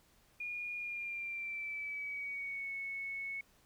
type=tone with pitch glide; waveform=sine; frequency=2433 to 2205 Hz; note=D#7 to C#7; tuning=-39 to -10 cents; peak=-38 dBFS; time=0.4-3.41 s; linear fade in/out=5 ms; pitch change=-171 cents; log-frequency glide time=0.76-2.72 s; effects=pink hiss -68 dBFS RMS until 3.65 s